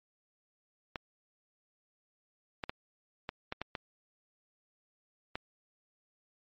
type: clicks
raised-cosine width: 0.3 ms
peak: -19 dBFS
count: 8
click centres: 0.958 / 2.638 / 2.695 / 3.291 / 3.524 / 3.616 / 3.752 / 5.355 s
effects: low-pass 4000 Hz 12 dB/octave + MP3 32 kbps